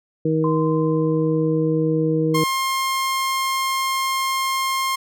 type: harmonic tone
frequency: 158.3 Hz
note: D#3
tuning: 30 cents sharp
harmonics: 1 / 2 / 3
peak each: -21 / -21 / -21 dBFS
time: 0.25-2.44 s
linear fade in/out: 5 ms
type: tone with exponential decay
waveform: sine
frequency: 1035 Hz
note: C6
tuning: 19 cents flat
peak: -23 dBFS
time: 0.44-2.74 s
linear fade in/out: 2 ms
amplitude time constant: 500 ms
type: tone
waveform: sawtooth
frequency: 1064 Hz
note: C6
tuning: 29 cents sharp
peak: -16 dBFS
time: 2.34-4.96 s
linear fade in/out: 10 ms
effects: none